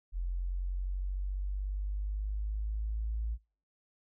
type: exponential sweep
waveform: sine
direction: up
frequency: 43.67 to 55.6 Hz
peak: -31 dBFS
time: 0.12-3.38 s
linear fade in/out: 50 ms
effects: noise-tail reverb RT60 0.4 s tail -26 dB re dry